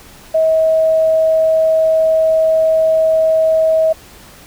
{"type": "tone", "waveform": "sine", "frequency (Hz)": 640, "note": "D#5", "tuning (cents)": 49, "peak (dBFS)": -9, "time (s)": [0.34, 3.93], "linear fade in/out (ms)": 10, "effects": ["pink hiss -40 dBFS RMS until 4.46 s"]}